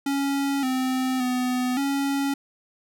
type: tone with pitch steps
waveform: square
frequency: 278.1 / 258.5 / 251 / 277.9 Hz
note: C#4 / C4 / B3 / C#4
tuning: +6 / -21 / +28 / +4 cents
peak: -23 dBFS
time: 0.06-2.34 s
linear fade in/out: 5 ms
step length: 570 ms
effects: none